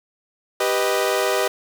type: chord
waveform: sawtooth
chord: G augmented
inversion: none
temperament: equal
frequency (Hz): 392 / 493.9 / 622.3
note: G4 / B4 / D#5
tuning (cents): 0 / 0 / 0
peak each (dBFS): -19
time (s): 0.6-1.48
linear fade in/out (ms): 5
effects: 7-bit